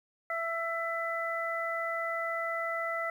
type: harmonic tone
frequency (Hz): 666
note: E5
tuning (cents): +18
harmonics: 1 / 2 / 3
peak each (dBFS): -35 / -35 / -35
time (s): 0.3-3.1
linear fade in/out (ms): 2
effects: 10-bit